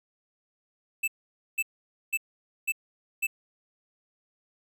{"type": "tone bursts", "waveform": "square", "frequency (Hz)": 2637, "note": "E7", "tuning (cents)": 0, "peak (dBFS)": -25, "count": 5, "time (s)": [1.03, 3.27], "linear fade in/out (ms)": 10, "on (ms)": 48, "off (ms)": 500, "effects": []}